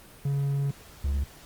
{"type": "tone pair in turn", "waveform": "triangle", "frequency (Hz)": [140, 70], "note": ["C#3", "C#2"], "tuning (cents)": [18, 18], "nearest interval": "octave", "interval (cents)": 1200, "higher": "first", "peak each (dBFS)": -22, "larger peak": "neither", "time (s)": [[0.25, 0.71], [1.04, 1.24]], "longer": "first", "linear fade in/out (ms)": 5, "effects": ["pink hiss -50 dBFS RMS until 1.45 s", "Opus 32 kbps"]}